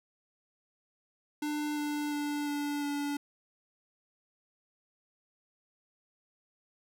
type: tone with pitch steps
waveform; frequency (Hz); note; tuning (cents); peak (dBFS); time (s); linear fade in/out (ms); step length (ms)
square; 298 / 295.4 / 292.9 / 290.4 / 287.8; D4 / D4 / D4 / D4 / D4; +25 / +10 / -5 / -19 / -35; -32; 1.42-3.17; 5; 350
effects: none